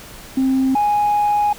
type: tone pair in turn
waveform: sine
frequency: 264 / 829.5 Hz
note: C4 / G#5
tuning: +16 / -2 cents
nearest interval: octave + minor sixth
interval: 1982 cents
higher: second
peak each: -12 dBFS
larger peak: neither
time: 0.37-0.75 / 0.75-1.53 s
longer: second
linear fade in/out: 5 ms
effects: tanh soft clip ceiling -11 dBFS + pink hiss -38 dBFS RMS until 1.58 s